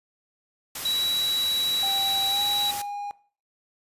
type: noise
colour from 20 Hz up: white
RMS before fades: -33 dBFS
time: 0.75-2.82 s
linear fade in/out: 5 ms
type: tone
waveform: triangle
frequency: 3906 Hz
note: B7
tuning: 20 cents flat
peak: -21 dBFS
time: 0.85-2.71 s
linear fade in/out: 5 ms
type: tone with pitch glide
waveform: triangle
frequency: 784 to 816.3 Hz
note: G5 to G#5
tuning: 0 to -30 cents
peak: -28 dBFS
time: 1.83-3.11 s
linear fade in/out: 0 ms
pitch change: +70 cents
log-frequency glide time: 2.29-2.42 s
effects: noise-tail reverb RT60 0.4 s tail -18 dB re dry + resampled to 32000 Hz